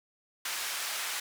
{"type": "band-pass noise", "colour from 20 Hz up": "pink", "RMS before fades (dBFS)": -35, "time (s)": [0.45, 1.2], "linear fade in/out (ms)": 5, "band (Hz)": [1300, 14000], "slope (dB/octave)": 12, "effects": []}